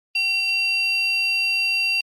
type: tone pair together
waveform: sine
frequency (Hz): 2733 / 4706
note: F7 / D8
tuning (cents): -38 / +3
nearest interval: major sixth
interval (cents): 941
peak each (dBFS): -18 / -23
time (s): 0.15-2.01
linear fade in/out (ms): 5
effects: tanh soft clip ceiling -15 dBFS + Opus 32 kbps